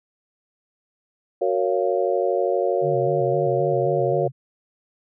sine chord, Gb major seventh, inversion none, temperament just, 370 / 462.5 / 555 / 693.7 Hz, Gb4 / Bb4 / Db5 / F5, 0 / -14 / +2 / -12 cents, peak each -24 / -24 / -23 / -26 dBFS, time 1.41-4.28 s, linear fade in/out 10 ms
sine tone with vibrato, 139.2 Hz, C#3, 8 cents sharp, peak -26 dBFS, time 2.81-4.32 s, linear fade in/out 50 ms, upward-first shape square, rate 3.8 Hz, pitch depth 88 cents each way
effects none

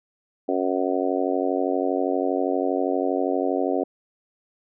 harmonic tone, 92.5 Hz, F#2, in tune, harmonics 3 / 4 / 5 / 6 / 7 / 8, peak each -26 / -27 / -28 / -29 / -29 / -30 dBFS, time 0.48-3.84 s, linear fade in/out 10 ms, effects none

